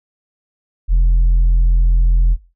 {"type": "tone", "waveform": "sine", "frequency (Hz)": 42.52, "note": "F1", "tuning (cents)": -46, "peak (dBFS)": -6, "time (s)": [0.88, 2.37], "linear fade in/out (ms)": 50, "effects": ["noise-tail reverb RT60 0.3 s tail -20 dB re dry", "tanh soft clip ceiling -8 dBFS"]}